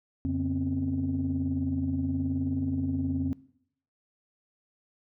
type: tone cluster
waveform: sine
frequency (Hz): 88.6 / 140.8 / 247.5 / 266.4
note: F2 / C#3 / B3 / C4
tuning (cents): +25 / +27 / +4 / +31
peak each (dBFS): -31 / -35 / -36 / -28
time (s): 0.25-3.33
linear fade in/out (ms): 0
effects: noise-tail reverb RT60 0.7 s tail -21 dB re dry + tanh soft clip ceiling -19 dBFS